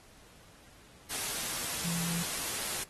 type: tone in noise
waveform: sine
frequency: 170 Hz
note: F3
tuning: 46 cents flat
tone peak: -35 dBFS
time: 1.84-2.23 s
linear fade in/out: 10 ms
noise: white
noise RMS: -35 dBFS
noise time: 1.1-2.84 s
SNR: -3 dB
effects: pink hiss -58 dBFS RMS until 2.89 s + AAC 32 kbps